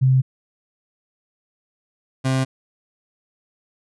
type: tone pair in turn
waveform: sine / 30% pulse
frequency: 130.81 / 131.8 Hz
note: C3 / C3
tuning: 0 / +13 cents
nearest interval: unison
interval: 13 cents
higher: second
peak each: -12 / -15 dBFS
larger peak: first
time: 0.01-0.22 / 2.24-2.45 s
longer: neither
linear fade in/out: 20 ms
effects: resampled to 24000 Hz